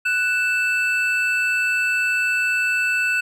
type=tone pair together; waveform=triangle; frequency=1485 / 2641 Hz; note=F#6 / E7; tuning=+6 / +3 cents; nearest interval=minor seventh; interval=997 cents; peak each=-19 dBFS; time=0.05-3.21 s; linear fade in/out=10 ms; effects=none